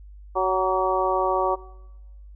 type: harmonic tone with a mistuned harmonic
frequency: 186.9 Hz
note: F#3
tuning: 18 cents sharp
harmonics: 2 / 3 / 4 / 5 / 6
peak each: -26 / -26 / -26 / -26 / -26 dBFS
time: 0.35-1.56 s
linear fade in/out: 20 ms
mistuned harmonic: 6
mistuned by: +29 cents
effects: noise-tail reverb RT60 1.0 s tail -21 dB re dry + added 50 Hz sine -41 dBFS peak until 2.35 s